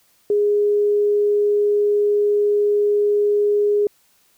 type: tone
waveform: sine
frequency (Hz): 413.1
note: G#4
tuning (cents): -9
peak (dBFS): -14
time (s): 0.3-3.87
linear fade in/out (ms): 2
effects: white hiss -59 dBFS RMS until 4.37 s